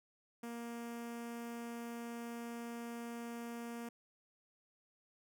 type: tone with notch filter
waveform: sawtooth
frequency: 234.8 Hz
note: A#3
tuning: 13 cents sharp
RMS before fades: -45 dBFS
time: 0.43-3.89 s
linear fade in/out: 5 ms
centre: 4000 Hz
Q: 1.6
effects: none